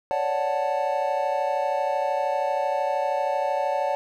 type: chord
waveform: triangle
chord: D major seventh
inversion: third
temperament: equal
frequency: 554.4 / 587.3 / 740 / 880 Hz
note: C#5 / D5 / F#5 / A5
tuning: 0 / 0 / 0 / 0 cents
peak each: -26 dBFS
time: 0.11-3.95 s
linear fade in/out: 0 ms
effects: none